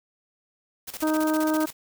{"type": "noise with tremolo", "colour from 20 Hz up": "white", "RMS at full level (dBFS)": -35, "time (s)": [0.87, 1.73], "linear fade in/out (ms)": 10, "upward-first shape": "square", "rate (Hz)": 15, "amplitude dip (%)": 80}
{"type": "harmonic tone", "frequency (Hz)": 311.1, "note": "D#4", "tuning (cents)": 0, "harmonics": [1, 2, 3, 4, 5], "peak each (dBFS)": [-22, -28, -32, -34, -36], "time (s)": [1.02, 1.66], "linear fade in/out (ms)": 10}
{"effects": []}